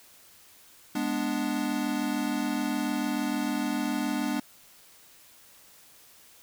square chord, G# diminished, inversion none, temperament equal, 207.7 / 246.9 / 293.7 Hz, G#3 / B3 / D4, 0 / 0 / 0 cents, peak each -34 / -32 / -31 dBFS, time 0.95-4.4 s, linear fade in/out 5 ms, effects white hiss -55 dBFS RMS until 6.42 s

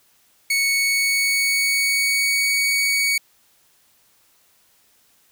sawtooth tone with pitch glide, 2217 to 2243 Hz, C#7 to C#7, 0 to +20 cents, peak -14 dBFS, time 0.5-3.18 s, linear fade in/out 5 ms, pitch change +20 cents, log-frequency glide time 0.67-2.53 s, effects white hiss -59 dBFS RMS until 5.31 s

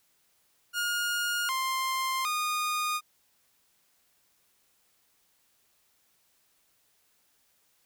sawtooth tone with pitch steps, 1426 / 1051 / 1228 Hz, F6 / C6 / D#6, +36 / +7 / -23 cents, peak -24 dBFS, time 0.73-3.01 s, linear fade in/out 50 ms, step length 760 ms, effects white hiss -69 dBFS RMS until 7.85 s

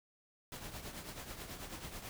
pink noise with tremolo, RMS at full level -44 dBFS, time 0.52-2.09 s, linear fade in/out 0 ms, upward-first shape triangle, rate 9.2 Hz, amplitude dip 65%, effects none

